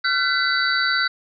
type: tone cluster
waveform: sine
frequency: 1376 / 1515 / 1998 / 3937 / 4577 Hz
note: F6 / F#6 / B6 / B7 / D8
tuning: -26 / +40 / +20 / -6 / -45 cents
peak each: -24 / -21 / -27 / -26 / -26 dBFS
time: 0.04-1.08 s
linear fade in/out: 10 ms
effects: none